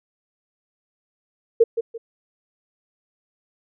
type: tone with echo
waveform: sine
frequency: 458.4 Hz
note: A#4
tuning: 29 cents flat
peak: -9 dBFS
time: 1.6-1.64 s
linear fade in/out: 10 ms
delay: 170 ms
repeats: 2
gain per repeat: -10 dB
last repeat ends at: 1.98 s
effects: none